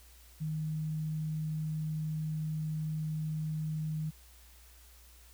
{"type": "tone", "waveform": "sine", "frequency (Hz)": 155.56, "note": "D#3", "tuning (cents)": 0, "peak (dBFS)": -32, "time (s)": [0.4, 4.11], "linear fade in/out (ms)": 20, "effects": ["added 60 Hz sine -56 dBFS peak until 5.33 s", "white hiss -60 dBFS RMS until 5.33 s"]}